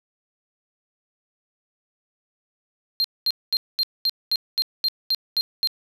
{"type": "tone bursts", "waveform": "triangle", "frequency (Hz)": 4186, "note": "C8", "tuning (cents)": 0, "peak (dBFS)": -17, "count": 11, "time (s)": [3, 5.673], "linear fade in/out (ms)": 0, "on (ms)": 43, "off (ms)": 220, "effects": []}